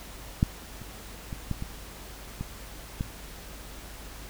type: clicks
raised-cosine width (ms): 5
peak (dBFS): -8 / -30 / -22 / -16 / -21 / -19 / -16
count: 7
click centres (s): 0.429 / 0.817 / 1.328 / 1.513 / 1.624 / 2.41 / 3.009
effects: added 50 Hz sine -45 dBFS peak until 4.29 s + pink hiss -45 dBFS RMS until 4.29 s